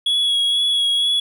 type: tone with vibrato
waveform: triangle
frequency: 3349 Hz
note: G#7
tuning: 14 cents sharp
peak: -14 dBFS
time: 0.06-1.2 s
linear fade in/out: 5 ms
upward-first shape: sine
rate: 2.1 Hz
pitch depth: 19 cents each way
effects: none